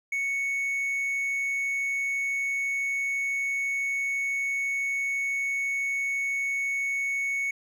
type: tone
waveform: triangle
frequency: 2217 Hz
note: C#7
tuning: in tune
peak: -24 dBFS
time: 0.12-7.51 s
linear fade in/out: 5 ms
effects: none